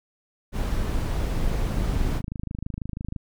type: noise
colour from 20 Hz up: brown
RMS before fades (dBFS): -25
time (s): 0.52-2.22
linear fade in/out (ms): 50
type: click train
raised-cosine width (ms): 5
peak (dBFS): -19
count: 47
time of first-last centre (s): 1.4-3.162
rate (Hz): 26.1
effects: none